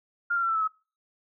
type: tone with pitch steps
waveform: sine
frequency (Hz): 1404 / 1379.1 / 1354.6 / 1330.6 / 1307 / 1283.8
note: F6 / F6 / E6 / E6 / E6 / E6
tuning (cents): +9 / -22 / +47 / +16 / -15 / -46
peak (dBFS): -23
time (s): 0.3-0.678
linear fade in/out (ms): 10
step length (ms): 63
effects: noise-tail reverb RT60 0.4 s tail -26 dB re dry